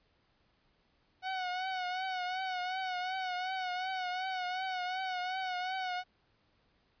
sawtooth tone with vibrato, 740 Hz, F#5, in tune, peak -30 dBFS, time 1.22-6.04 s, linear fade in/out 50 ms, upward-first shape triangle, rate 2.7 Hz, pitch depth 58 cents each way, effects pink hiss -72 dBFS RMS until 7 s + resampled to 11025 Hz

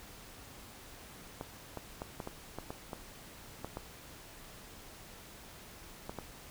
clicks, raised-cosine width 1 ms, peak -25 dBFS, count 12, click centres 1.411 / 1.773 / 2.019 / 2.202 / 2.274 / 2.586 / 2.705 / 2.932 / 3.646 / 3.771 / 6.095 / 6.187 s, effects pink hiss -52 dBFS RMS until 6.5 s

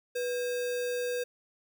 sine tone with sample-and-hold, 490.4 Hz, B4, 12 cents flat, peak -29 dBFS, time 0.15-1.24 s, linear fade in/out 10 ms, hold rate 2100 Hz, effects none

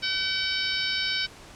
harmonic tone, 761 Hz, F#5, 48 cents sharp, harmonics 2 / 3 / 4 / 5 / 6 / 7, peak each -32 / -32 / -32 / -32 / -32 / -32 dBFS, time 0.02-1.27 s, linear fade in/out 20 ms, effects pink hiss -47 dBFS RMS until 1.55 s + low-pass 8000 Hz 12 dB/octave

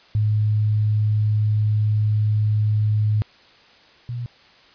sine tone pair in turn, 106.4 / 120.36 Hz, G#2 / B2, +42 / -44 cents, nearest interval major second, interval 214 cents, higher second, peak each -16 / -25 dBFS, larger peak first, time 0.15-3.22 / 4.09-4.26 s, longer first, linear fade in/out 0 ms, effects white hiss -51 dBFS RMS until 4.74 s + resampled to 11025 Hz

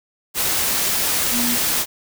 sine tone in noise, 240 Hz, B3, 49 cents flat, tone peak -22 dBFS, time 1.31-1.58 s, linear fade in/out 50 ms, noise white, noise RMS -20 dBFS, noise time 0.34-1.86 s, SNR -5 dB, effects none

